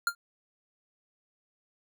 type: tone with exponential decay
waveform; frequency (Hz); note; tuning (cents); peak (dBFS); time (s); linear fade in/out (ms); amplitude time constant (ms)
square; 1396.9; F6; 0; -21; 0.07-0.15; 2; 17
effects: none